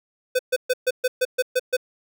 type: tone bursts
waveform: square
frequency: 506 Hz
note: B4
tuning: 42 cents sharp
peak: -18 dBFS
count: 9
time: 0.35-1.768 s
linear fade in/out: 10 ms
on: 42 ms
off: 130 ms
effects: none